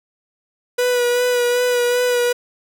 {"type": "tone with vibrato", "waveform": "45% pulse", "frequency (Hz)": 490, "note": "B4", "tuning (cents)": -14, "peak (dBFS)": -15, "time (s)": [0.78, 2.33], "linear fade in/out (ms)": 10, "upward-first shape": "sine", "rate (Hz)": 2.6, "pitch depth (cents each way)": 23, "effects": []}